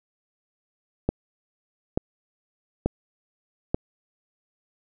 click train, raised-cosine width 2 ms, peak -8 dBFS, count 4, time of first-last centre 1.09-3.745 s, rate 1.13 Hz, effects none

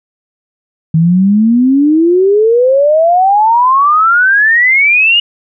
sine exponential sweep, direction up, 157.3 to 2900 Hz, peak -5 dBFS, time 0.94-5.2 s, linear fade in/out 5 ms, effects none

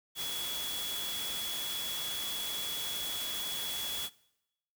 sine tone in noise, 3372 Hz, G#7, 26 cents sharp, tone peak -36 dBFS, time 0.15-4.1 s, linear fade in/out 50 ms, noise white, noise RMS -39 dBFS, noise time 0.15-4.1 s, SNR 0 dB, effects noise-tail reverb RT60 0.9 s tail -22 dB re dry

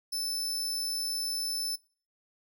sawtooth tone, 5274 Hz, E8, in tune, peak -28 dBFS, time 0.12-1.76 s, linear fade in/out 10 ms, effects noise-tail reverb RT60 0.4 s tail -21 dB re dry

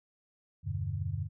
sine chord, E minor seventh, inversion none, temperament equal, 82.41 / 98 / 123.47 / 146.83 Hz, E2 / G2 / B2 / D3, 0 / 0 / 0 / 0 cents, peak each -39 / -34 / -40 / -38 dBFS, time 0.63-1.29 s, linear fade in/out 50 ms, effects none

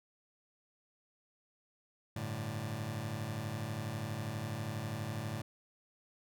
sawtooth chord, G suspended second, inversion none, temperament just, 98 / 110.25 / 147 Hz, G2 / A2 / D3, 0 / +4 / +2 cents, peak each -40 / -35 / -38 dBFS, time 2.16-5.42 s, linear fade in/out 5 ms, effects none

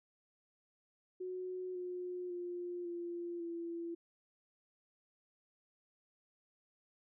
sine tone with pitch steps, 367.5 / 359.9 / 352.5 / 345.3 / 338.2 Hz, F#4 / F#4 / F4 / F4 / E4, -12 / -48 / +16 / -20 / +44 cents, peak -39 dBFS, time 1.2-3.95 s, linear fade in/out 10 ms, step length 550 ms, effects none

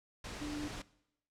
sine tone in noise, 296.2 Hz, D4, 15 cents sharp, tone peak -38 dBFS, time 0.41-0.68 s, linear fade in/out 5 ms, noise pink, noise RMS -44 dBFS, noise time 0.24-0.82 s, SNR +3 dB, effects noise-tail reverb RT60 0.8 s tail -20 dB re dry + low-pass 7000 Hz 12 dB/octave

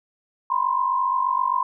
sine tone cluster, 959 / 1006 / 1054 Hz, A#5 / B5 / C6, +49 / +32 / +12 cents, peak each -26 / -24 / -22 dBFS, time 0.5-1.63 s, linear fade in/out 5 ms, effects none

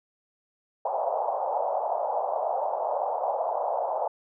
pink band-pass noise, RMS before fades -28 dBFS, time 0.85-4.08 s, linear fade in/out 5 ms, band 560 to 910 Hz, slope 48 dB/octave, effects none

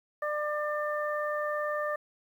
harmonic tone, 597 Hz, D5, 28 cents sharp, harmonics 1 / 2 / 3, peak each -31 / -34 / -36 dBFS, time 0.22-1.96 s, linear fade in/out 5 ms, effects 10-bit

